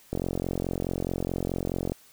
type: click train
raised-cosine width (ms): 2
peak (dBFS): -15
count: 81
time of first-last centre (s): 0.13-1.92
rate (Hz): 44.7
effects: white hiss -56 dBFS RMS until 2.12 s